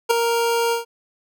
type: tone with ADSR envelope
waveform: 25% pulse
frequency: 466.2 Hz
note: A#4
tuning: in tune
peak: -7 dBFS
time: 0.09-0.85 s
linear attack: 20 ms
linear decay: 5 ms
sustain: -7 dB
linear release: 130 ms
effects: none